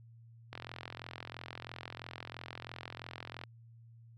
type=click train; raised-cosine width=0.3 ms; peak=-26 dBFS; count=126; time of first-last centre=0.53-3.437 s; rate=43 Hz; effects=added 115 Hz sine -54 dBFS peak until 4.17 s